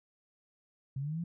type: linear sweep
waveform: sine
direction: up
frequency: 130 to 174.61 Hz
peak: -33 dBFS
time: 0.96-1.24 s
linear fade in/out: 5 ms
effects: none